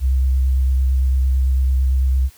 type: tone with vibrato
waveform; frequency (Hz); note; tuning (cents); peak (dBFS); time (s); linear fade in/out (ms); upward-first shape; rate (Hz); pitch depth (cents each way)
sine; 65.41; C2; 0; -13; 0-2.3; 50; sine; 8.9; 20
effects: white hiss -49 dBFS RMS until 2.37 s